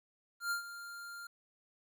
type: tone with ADSR envelope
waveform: square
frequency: 1396.9 Hz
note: F6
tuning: in tune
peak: -32 dBFS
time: 0.4-1.27 s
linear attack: 110 ms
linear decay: 110 ms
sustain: -13 dB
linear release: 4 ms
effects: 12-bit